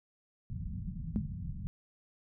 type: low-pass noise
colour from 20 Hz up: white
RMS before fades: -39 dBFS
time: 0.5-1.67 s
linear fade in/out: 0 ms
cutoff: 190 Hz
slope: 48 dB/octave
type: tone with exponential decay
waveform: sine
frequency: 209.1 Hz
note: G#3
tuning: 12 cents sharp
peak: -23 dBFS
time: 1.16-1.27 s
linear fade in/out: 0 ms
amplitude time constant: 23 ms
effects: none